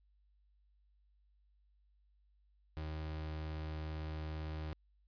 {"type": "tone", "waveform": "35% pulse", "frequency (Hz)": 77.78, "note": "D#2", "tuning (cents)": 0, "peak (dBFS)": -38, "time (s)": [2.77, 4.73], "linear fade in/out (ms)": 0, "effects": ["added 50 Hz sine -68 dBFS peak until 5.07 s", "resampled to 11025 Hz"]}